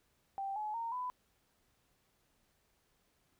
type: tone with pitch steps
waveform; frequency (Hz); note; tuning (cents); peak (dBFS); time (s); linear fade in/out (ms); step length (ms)
sine; 784 / 850 / 921.6 / 999.3; G5 / G#5 / A#5 / B5; 0 / +40 / -20 / +20; -36; 0.38-1.1; 0; 180
effects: pink hiss -75 dBFS RMS until 3.39 s